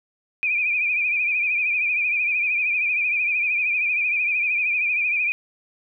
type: tone with vibrato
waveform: sine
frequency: 2432 Hz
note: D#7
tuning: 40 cents flat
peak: -19 dBFS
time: 0.43-5.32 s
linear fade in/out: 0 ms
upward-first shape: triangle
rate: 13 Hz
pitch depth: 83 cents each way
effects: none